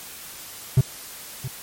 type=tone with echo; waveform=triangle; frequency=129.6 Hz; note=C3; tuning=16 cents flat; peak=-9 dBFS; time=0.77-0.81 s; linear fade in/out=5 ms; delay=670 ms; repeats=1; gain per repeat=-15 dB; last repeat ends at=1.48 s; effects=white hiss -39 dBFS RMS until 1.62 s + MP3 64 kbps